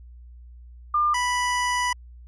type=tone pair in turn; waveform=sine / 25% pulse; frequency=1200 / 985.6 Hz; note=D6 / B5; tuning=+37 / -4 cents; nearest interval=minor third; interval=341 cents; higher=first; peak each=-18 dBFS; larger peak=neither; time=0.94-1.14 / 1.14-1.93 s; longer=second; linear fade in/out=5 ms; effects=added 60 Hz sine -42 dBFS peak until 2.27 s + resampled to 22050 Hz